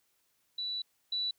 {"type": "tone pair in turn", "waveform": "sine", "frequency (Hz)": [3951, 3951], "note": ["B7", "B7"], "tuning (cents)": [0, 0], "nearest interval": "unison", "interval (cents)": 0, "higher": "neither", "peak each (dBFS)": [-33, -30], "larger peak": "second", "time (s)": [[0.58, 0.82], [1.12, 1.31]], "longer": "first", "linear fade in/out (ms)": 5, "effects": ["white hiss -74 dBFS RMS until 1.38 s"]}